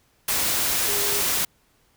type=tone in noise; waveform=sine; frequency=408.3 Hz; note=G#4; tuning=29 cents flat; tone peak=-31 dBFS; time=0.88-1.21 s; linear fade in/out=5 ms; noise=white; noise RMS=-23 dBFS; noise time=0.28-1.45 s; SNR=-11 dB; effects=pink hiss -63 dBFS RMS until 1.96 s